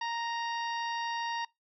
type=harmonic tone; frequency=932.3 Hz; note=A#5; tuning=in tune; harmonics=1 / 2 / 3 / 4 / 5 / 6; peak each=-33 / -39 / -43 / -45 / -47 / -49 dBFS; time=0.01-1.45 s; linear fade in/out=5 ms; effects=noise-tail reverb RT60 0.2 s tail -24 dB re dry